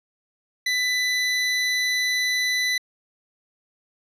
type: tone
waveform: 25% pulse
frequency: 1994 Hz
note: B6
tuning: 16 cents sharp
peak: -17 dBFS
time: 0.66-2.78 s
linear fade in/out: 5 ms
effects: low-pass 9000 Hz 12 dB/octave